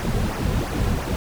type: noise with flanger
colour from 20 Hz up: brown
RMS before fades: -23 dBFS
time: 0-1.16 s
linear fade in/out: 0 ms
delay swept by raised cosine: 0.24 to 3.44 ms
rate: 2.9 Hz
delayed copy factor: -0.65
effects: none